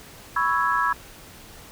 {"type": "chord", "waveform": "sine", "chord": "C# minor seventh", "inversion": "third", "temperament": "equal", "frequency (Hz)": [987.8, 1108.7, 1318.5, 1661.2], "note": ["B5", "C#6", "E6", "G#6"], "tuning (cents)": [0, 0, 0, 0], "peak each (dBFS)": -25, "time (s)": [0.36, 0.93], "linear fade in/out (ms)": 5}
{"type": "clicks", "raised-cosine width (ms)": 0.3, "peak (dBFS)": -30, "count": 4, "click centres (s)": [0.495, 0.862, 0.911, 0.965]}
{"effects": ["pink hiss -45 dBFS RMS until 1.71 s"]}